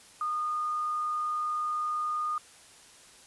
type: tone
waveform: sine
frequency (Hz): 1225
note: D#6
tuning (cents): -27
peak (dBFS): -28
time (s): 0.21-2.38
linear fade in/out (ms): 2
effects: white hiss -54 dBFS RMS until 3.26 s + resampled to 24000 Hz